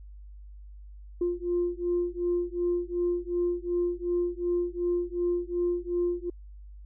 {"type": "beating tone pair", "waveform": "sine", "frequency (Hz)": [349.2, 351.9], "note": ["F4", "F4"], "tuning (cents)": [0, 13], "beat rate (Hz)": 2.7, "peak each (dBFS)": -28, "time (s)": [1.21, 6.3], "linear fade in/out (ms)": 5, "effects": ["tanh soft clip ceiling -19 dBFS", "added 50 Hz sine -43 dBFS peak until 6.85 s"]}